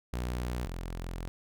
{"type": "tone pair in turn", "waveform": "sawtooth", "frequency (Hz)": [60.9, 43.06], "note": ["B1", "F1"], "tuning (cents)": [-24, -24], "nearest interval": "tritone", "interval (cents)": 600, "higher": "first", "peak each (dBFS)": [-28, -32], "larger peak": "first", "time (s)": [[0.13, 0.66], [0.66, 1.28]], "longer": "second", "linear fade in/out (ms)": 0, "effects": []}